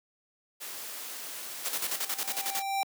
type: noise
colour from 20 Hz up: white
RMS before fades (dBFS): -40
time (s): 0.6-1.99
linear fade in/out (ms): 20
type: noise with tremolo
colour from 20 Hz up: white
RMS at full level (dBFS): -31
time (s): 1.64-2.63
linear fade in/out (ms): 20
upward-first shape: square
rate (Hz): 11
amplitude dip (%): 70
type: tone with exponential growth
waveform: square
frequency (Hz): 784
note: G5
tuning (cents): 0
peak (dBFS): -26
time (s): 1.68-2.83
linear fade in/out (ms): 0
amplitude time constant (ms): 250
effects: high-pass 300 Hz 12 dB/octave